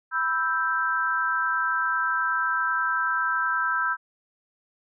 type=chord; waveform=sine; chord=E minor; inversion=second; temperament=equal; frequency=987.8 / 1318.5 / 1568 Hz; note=B5 / E6 / G6; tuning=0 / 0 / 0 cents; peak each=-30 / -26 / -25 dBFS; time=0.11-3.97 s; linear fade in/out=50 ms; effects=none